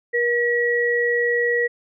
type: tone pair together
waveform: sine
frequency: 477.2 / 1920.4 Hz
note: A#4 / B6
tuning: +41 / -49 cents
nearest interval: 2 octaves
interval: 2410 cents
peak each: -20 dBFS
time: 0.13-1.68 s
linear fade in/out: 20 ms
effects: none